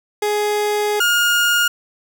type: tone pair in turn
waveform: 30% pulse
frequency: 417.4 / 1423.1 Hz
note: G#4 / F6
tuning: +9 / +32 cents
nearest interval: octave + major sixth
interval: 2123 cents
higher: second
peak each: -14 / -11 dBFS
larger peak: second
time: 0.22-1 / 1-1.68 s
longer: first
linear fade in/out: 5 ms
effects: none